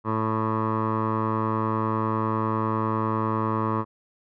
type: tone with low-pass filter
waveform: 15% pulse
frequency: 110 Hz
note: A2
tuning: in tune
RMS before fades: -25 dBFS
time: 0.04-3.85 s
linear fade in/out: 50 ms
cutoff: 1100 Hz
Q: 4
effects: none